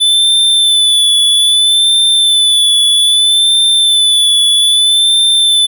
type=tone with vibrato; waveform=square; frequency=3500 Hz; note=A7; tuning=10 cents flat; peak=-7 dBFS; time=0-5.67 s; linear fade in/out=20 ms; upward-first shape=sine; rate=0.62 Hz; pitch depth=36 cents each way; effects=none